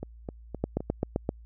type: two click trains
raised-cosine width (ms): 2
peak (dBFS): -13 / -21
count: 6 / 4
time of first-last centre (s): 0.64-1.291 / 0.03-0.805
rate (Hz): 7.68 / 3.87
effects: added 57 Hz sine -46 dBFS peak until 1.45 s